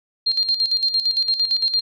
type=tone with tremolo; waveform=sine; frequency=4198 Hz; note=C8; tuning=5 cents sharp; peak=-15 dBFS; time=0.26-1.81 s; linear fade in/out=10 ms; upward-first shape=square; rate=8.8 Hz; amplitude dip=65%; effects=none